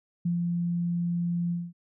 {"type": "tone with ADSR envelope", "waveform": "sine", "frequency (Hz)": 172.7, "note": "F3", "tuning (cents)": -19, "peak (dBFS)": -23, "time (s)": [0.25, 1.73], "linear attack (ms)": 8, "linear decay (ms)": 120, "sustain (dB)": -2, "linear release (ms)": 220, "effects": []}